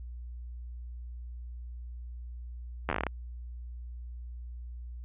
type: slowing click train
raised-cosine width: 0.5 ms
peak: -14 dBFS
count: 10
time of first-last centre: 2.89-3.067 s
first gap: 11 ms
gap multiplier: 1.14
effects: added 60 Hz sine -39 dBFS peak until 5.04 s + resampled to 8000 Hz